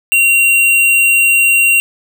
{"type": "tone", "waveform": "square", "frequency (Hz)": 2754, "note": "F7", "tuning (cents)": -25, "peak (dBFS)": -8, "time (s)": [0.12, 1.8], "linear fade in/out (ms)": 0, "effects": []}